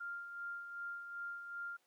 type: tone with tremolo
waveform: sine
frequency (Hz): 1396.9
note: F6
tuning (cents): 0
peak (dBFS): -40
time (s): 0-1.77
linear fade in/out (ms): 10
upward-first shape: sine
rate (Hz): 2.6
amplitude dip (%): 50
effects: pink hiss -75 dBFS RMS until 1.86 s + high-pass 400 Hz 12 dB/octave